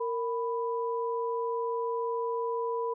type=tone pair together; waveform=sine; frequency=462.9 / 990.2 Hz; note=A#4 / B5; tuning=-12 / +4 cents; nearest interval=octave + minor second; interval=1316 cents; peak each=-30 / -33 dBFS; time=0-2.94 s; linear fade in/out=10 ms; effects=none